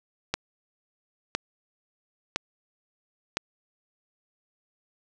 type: click train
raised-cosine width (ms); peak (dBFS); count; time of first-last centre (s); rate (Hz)
0.2; -8; 4; 0.34-3.37; 0.99
effects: none